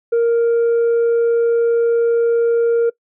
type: tone with tanh clipping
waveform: sine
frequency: 466.2 Hz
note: A#4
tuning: in tune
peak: -12 dBFS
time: 0.12-2.9 s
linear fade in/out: 10 ms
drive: 1 dB
effects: noise-tail reverb RT60 0.1 s tail -22 dB re dry